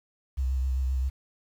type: tone with vibrato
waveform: sine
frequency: 65.41 Hz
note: C2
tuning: in tune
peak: -23 dBFS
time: 0.37-1.1 s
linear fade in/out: 20 ms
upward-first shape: triangle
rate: 7.6 Hz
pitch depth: 44 cents each way
effects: tanh soft clip ceiling -20 dBFS + 9-bit